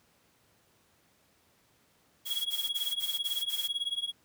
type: tone with tremolo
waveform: triangle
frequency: 3322 Hz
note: G#7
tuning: in tune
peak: -25 dBFS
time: 2.25-4.13 s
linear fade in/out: 50 ms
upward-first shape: triangle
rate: 18 Hz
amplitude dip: 100%
type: noise bursts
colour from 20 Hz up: blue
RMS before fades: -39 dBFS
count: 6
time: 2.25-3.685 s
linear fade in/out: 20 ms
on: 200 ms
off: 47 ms
effects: pink hiss -67 dBFS RMS until 4.24 s + high-pass 80 Hz 12 dB/octave